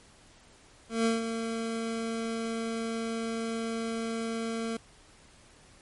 25% pulse tone with ADSR envelope, 227.3 Hz, A#3, 43 cents flat, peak -19 dBFS, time 0.89-4.77 s, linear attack 160 ms, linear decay 160 ms, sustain -8 dB, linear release 5 ms, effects pink hiss -57 dBFS RMS until 5.81 s + MP3 48 kbps

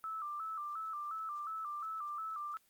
sine tone with vibrato, 1244.5 Hz, D#6, in tune, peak -38 dBFS, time 0.04-2.57 s, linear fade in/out 0 ms, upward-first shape square, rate 2.8 Hz, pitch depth 85 cents each way, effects white hiss -71 dBFS RMS until 2.69 s + Opus 24 kbps

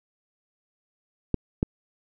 clicks, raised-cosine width 3 ms, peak -9 dBFS, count 2, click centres 1.343 / 1.629 s, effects none

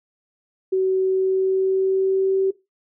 sine tone with pitch glide, 377.7 to 384.5 Hz, F#4 to G4, +36 to -33 cents, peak -16 dBFS, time 0.72-2.51 s, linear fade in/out 10 ms, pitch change +31 cents, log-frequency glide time 0.99-2.4 s, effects noise-tail reverb RT60 0.2 s tail -17 dB re dry

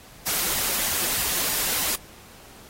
white noise with flanger, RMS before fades -25 dBFS, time 0.26-1.96 s, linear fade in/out 10 ms, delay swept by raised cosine 1 to 5.7 ms, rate 3.2 Hz, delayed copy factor +0.5, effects pink hiss -48 dBFS RMS until 2.69 s + AAC 48 kbps

